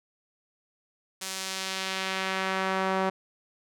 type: tone with band-pass filter sweep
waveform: sawtooth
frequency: 190 Hz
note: F#3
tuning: 46 cents sharp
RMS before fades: -30 dBFS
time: 1.21-3.1 s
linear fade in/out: 10 ms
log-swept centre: 7600 to 860 Hz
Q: 0.83
effects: none